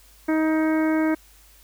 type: harmonic tone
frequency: 314.8 Hz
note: D#4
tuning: 20 cents sharp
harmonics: 1 / 2 / 3 / 4 / 5 / 6 / 7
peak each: -19 / -28 / -33 / -36 / -33 / -38 / -36 dBFS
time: 0.28-1.15 s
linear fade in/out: 10 ms
effects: added 50 Hz sine -53 dBFS peak until 1.63 s + white hiss -54 dBFS RMS until 1.63 s